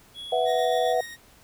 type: tone with pitch glide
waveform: triangle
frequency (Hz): 3354 to 3444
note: G#7 to A7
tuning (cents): +16 to -38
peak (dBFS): -34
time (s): 0.14-0.95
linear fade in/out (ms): 50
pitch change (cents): +46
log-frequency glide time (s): 0.34-0.64
type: chord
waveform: sine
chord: B suspended fourth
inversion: none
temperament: equal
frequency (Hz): 493.9 / 659.3 / 740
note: B4 / E5 / F#5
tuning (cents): 0 / 0 / 0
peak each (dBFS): -25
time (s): 0.32-1.01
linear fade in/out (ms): 5
type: tone with tremolo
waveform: sawtooth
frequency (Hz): 1868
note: A#6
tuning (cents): +3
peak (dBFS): -32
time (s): 0.45-1.17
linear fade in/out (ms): 50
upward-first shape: square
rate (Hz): 7.4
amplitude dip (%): 30
effects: pink hiss -55 dBFS RMS until 1.43 s